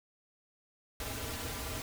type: noise with comb filter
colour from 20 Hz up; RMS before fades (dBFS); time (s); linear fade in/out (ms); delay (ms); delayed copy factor
pink; -39; 1-1.82; 2; 5.5; -1
effects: none